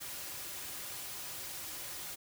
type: noise with comb filter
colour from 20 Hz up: white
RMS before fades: -43 dBFS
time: 0-2.16 s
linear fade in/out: 20 ms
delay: 4.5 ms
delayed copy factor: -0.5
effects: none